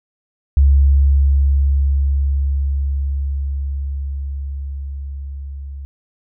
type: tone with level ramp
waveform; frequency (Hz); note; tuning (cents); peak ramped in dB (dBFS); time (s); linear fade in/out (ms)
sine; 69.3; C#2; 0; -7 to -27; 0.57-5.85; 0
effects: none